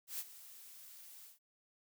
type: noise with ADSR envelope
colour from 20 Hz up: blue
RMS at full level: -40 dBFS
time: 0.07-1.39 s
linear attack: 120 ms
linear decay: 45 ms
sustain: -15 dB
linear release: 140 ms
effects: none